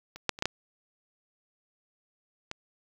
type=clicks; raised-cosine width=0.2 ms; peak=-26 / -7 / -25 / -10 / -9 / -18 dBFS; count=6; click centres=0.16 / 0.293 / 0.389 / 0.424 / 0.456 / 2.514 s; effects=7-bit